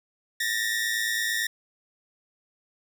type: tone pair together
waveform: sawtooth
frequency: 1786.1 / 1895 Hz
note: A6 / A#6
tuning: +25 / +28 cents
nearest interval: minor second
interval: 103 cents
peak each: -24 / -25 dBFS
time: 0.4-1.47 s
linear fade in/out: 5 ms
effects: none